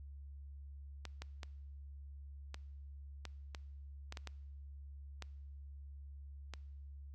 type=clicks; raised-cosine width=0.2 ms; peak=-28 dBFS; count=11; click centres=1.053 / 1.22 / 1.432 / 2.544 / 3.253 / 3.548 / 4.124 / 4.172 / 4.273 / 5.223 / 6.537 s; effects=noise-tail reverb RT60 0.9 s tail -22 dB re dry + added 70 Hz sine -48 dBFS peak until 7.14 s